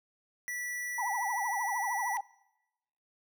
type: tone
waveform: square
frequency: 1957 Hz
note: B6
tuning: 16 cents flat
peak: -35 dBFS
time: 0.48-2.17 s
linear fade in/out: 0 ms
type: tone with vibrato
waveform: sine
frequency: 878 Hz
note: A5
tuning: 4 cents flat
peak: -31 dBFS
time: 0.98-2.21 s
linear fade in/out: 5 ms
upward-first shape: triangle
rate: 13 Hz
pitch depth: 240 cents each way
effects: noise-tail reverb RT60 1.0 s tail -24 dB re dry